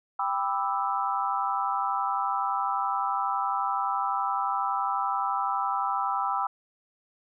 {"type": "chord", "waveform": "sine", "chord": "E minor seventh", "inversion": "first", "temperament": "just", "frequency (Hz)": [791.1, 988.9, 1186.7, 1318.5], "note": ["G5", "B5", "D6", "E6"], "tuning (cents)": [16, 2, 18, 0], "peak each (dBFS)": [-30, -30, -33, -30], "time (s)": [0.19, 6.47], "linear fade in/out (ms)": 5, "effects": []}